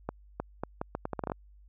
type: accelerating click train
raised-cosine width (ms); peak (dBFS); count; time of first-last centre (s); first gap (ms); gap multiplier
1; -18; 12; 0.09-1.319; 310; 0.76
effects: added 50 Hz sine -53 dBFS peak until 1.68 s